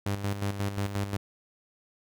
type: tone with tremolo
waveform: sawtooth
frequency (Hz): 100.2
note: G2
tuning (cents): +38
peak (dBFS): -23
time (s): 0.06-1.17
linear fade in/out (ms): 5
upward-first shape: square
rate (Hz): 5.6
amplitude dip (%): 60
effects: none